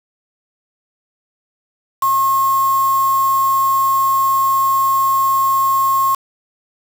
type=tone with quantisation; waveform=sine; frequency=1079 Hz; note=C#6; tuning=47 cents flat; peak=-12 dBFS; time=2.02-6.15 s; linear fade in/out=5 ms; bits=4; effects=none